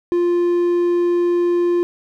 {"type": "tone", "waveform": "triangle", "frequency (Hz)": 349.2, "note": "F4", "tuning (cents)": 0, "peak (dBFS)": -12, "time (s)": [0.12, 1.83], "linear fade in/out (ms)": 0, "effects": []}